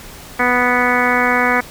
harmonic tone, 246.9 Hz, B3, in tune, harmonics 1 / 2 / 3 / 4 / 5 / 6 / 7 / 8 / 9, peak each -21 / -21 / -21 / -21 / -21 / -21 / -21 / -21 / -21 dBFS, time 0.39-1.61 s, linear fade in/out 10 ms, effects pink hiss -36 dBFS RMS until 1.7 s

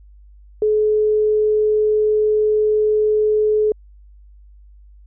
sine tone, 426.9 Hz, G#4, 48 cents sharp, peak -13 dBFS, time 0.62-3.72 s, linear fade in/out 2 ms, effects added 50 Hz sine -42 dBFS peak until 5.06 s

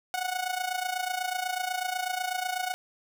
sawtooth tone with amplitude modulation, 736 Hz, F#5, 9 cents flat, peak -22 dBFS, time 0.14-2.74 s, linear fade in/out 0 ms, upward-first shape sine, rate 28.1 Hz, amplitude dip 75%, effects none

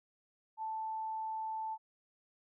sine tone, 880 Hz, A5, in tune, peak -36 dBFS, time 0.57-1.78 s, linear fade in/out 50 ms, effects none

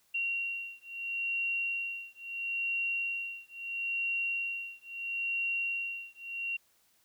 sine beating tone pair, 2750 / 2750.75 Hz, F7 / F7, -27 / -27 cents, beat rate 0.75 Hz, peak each -35 / -35 dBFS, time 0.14-6.57 s, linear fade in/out 10 ms, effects white hiss -69 dBFS RMS until 7.04 s

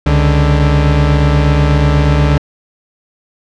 40% pulse tone pair together, 69.3 / 146.84 Hz, C#2 / D3, 0 / 0 cents, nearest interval octave + minor second, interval 1300 cents, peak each -10 dBFS, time 0.06-2.38 s, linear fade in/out 5 ms, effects low-pass 4000 Hz 12 dB/octave

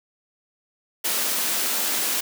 white high-pass noise, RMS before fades -24 dBFS, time 1.04-2.21 s, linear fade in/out 10 ms, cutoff 190 Hz, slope 96 dB/octave, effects none

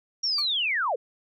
sine linear sweep, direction down, 5670 to 416.5 Hz, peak -23 dBFS, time 0.23-0.96 s, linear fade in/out 10 ms
35% pulse tone with exponential decay, 1174.7 Hz, D6, in tune, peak -29 dBFS, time 0.38-0.48 s, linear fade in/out 5 ms, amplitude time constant 21 ms
effects none

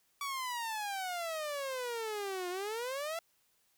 sawtooth exponential two-way sweep, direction down then up, 1148 to 352.4 to 681 Hz, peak -32 dBFS, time 0.21-3.19 s, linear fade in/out 2 ms, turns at 2.49 s, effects white hiss -73 dBFS RMS until 3.77 s

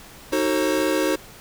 square chord, D# diminished seventh, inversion none, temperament just, 311.1 / 373.4 / 448 / 537.6 Hz, D#4 / F#4 / A4 / C5, 0 / +16 / +31 / +47 cents, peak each -24 / -26 / -29 / -25 dBFS, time 0.32-1.16 s, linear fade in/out 10 ms, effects pink hiss -44 dBFS RMS until 1.4 s

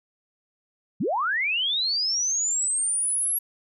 sine linear sweep, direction up, 130.81 to 11400 Hz, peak -22 dBFS, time 1-3.39 s, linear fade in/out 10 ms, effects none

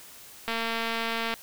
click train, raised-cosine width 0.3 ms, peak -14 dBFS, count 197, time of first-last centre 0.48-1.34 s, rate 228 Hz, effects white hiss -48 dBFS RMS until 1.42 s

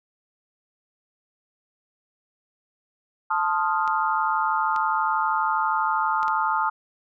sine chord, F dominant seventh, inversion first, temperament equal, 880 / 1046.5 / 1244.5 / 1396.9 Hz, A5 / C6 / Eb6 / F6, 0 / 0 / 0 / 0 cents, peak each -24 / -29 / -25 / -28 dBFS, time 3.3-6.7 s, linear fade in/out 10 ms
clicks, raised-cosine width 0.2 ms, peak -21 dBFS, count 4, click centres 3.877 / 4.762 / 6.23 / 6.281 s
effects none

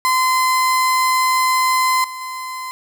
35% pulse tone with level steps, 1029 Hz, C6, 29 cents flat, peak -12 / -26 / -24 dBFS, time 0.05-2.71 s, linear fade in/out 0 ms, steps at 2.04 / 2.21 s, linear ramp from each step 2 ms, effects none

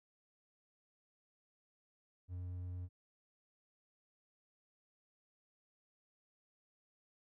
triangle tone with vibrato, 90 Hz, F#2, 47 cents flat, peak -39 dBFS, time 2.28-2.89 s, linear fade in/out 50 ms, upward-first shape triangle, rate 8.8 Hz, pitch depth 8 cents each way, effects none

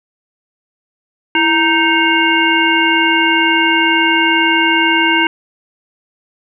harmonic tone with a mistuned harmonic, 311.1 Hz, D#4, in tune, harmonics 1 / 3 / 5 / 7 / 9, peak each -16 / -16 / -16 / -16 / -16 dBFS, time 1.35-5.27 s, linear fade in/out 2 ms, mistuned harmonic 1, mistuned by +100 cents, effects none

